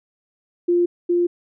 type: tone pair in turn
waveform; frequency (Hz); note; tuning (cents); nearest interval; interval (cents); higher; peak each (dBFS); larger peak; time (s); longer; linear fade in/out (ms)
sine; 349.2 / 349.2; F4 / F4; 0 / 0; unison; 0; neither; -14 / -15; first; 0.68-0.86 / 1.09-1.27; neither; 10
effects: none